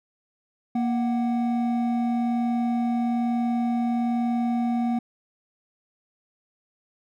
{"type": "tone pair together", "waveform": "triangle", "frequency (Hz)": [235.3, 747], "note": ["A#3", "F#5"], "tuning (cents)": [16, 16], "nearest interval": "octave + minor sixth", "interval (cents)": 2000, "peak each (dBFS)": [-20, -29], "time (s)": [0.75, 4.99], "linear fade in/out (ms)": 5, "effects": []}